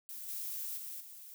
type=noise with level steps; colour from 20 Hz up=violet; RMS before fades=-45 / -40 / -44 / -51 dBFS; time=0.09-1.34 s; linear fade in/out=0 ms; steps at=0.28 / 0.77 / 1 s; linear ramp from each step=10 ms; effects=none